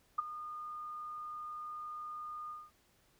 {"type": "tone with ADSR envelope", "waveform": "sine", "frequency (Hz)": 1221, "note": "D#6", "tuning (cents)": -33, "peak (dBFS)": -26, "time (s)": [0.18, 2.71], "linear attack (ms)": 10, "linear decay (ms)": 15, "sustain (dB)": -15, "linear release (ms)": 210, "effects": ["pink hiss -70 dBFS RMS until 3.19 s"]}